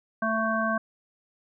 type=harmonic tone; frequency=221.9 Hz; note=A3; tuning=15 cents sharp; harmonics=1 / 3 / 5 / 7; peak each=-29 / -29 / -29 / -29 dBFS; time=0.22-0.78 s; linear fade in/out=5 ms; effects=none